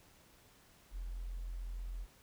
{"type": "tone", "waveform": "sine", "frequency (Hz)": 43.24, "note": "F1", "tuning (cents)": -16, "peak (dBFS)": -39, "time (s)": [0.91, 2.07], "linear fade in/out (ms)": 50, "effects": ["pink hiss -64 dBFS RMS until 2.22 s"]}